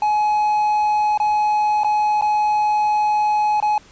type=tone with dropouts; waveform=triangle; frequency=844 Hz; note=G#5; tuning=28 cents sharp; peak=-13 dBFS; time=0.02-3.78 s; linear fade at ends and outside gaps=2 ms; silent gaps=1.176-1.2 / 1.835-1.845 / 2.212-2.222 / 3.602-3.625 s; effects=pink hiss -48 dBFS RMS until 3.91 s + resampled to 16000 Hz